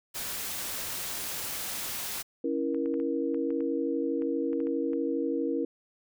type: noise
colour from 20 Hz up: white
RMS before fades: -35 dBFS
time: 0.14-2.23 s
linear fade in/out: 20 ms
type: chord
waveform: sine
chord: A# diminished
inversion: first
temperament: equal with one note detuned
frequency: 277.2 / 329.6 / 473.2 Hz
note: C#4 / E4 / A#4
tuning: 0 / 0 / +26 cents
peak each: -31 dBFS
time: 2.44-5.65 s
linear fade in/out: 5 ms
type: clicks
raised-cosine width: 0.5 ms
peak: -34 dBFS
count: 12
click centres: 2.746 / 2.859 / 2.941 / 3 / 3.345 / 3.505 / 3.606 / 4.221 / 4.531 / 4.603 / 4.67 / 4.933 s
effects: none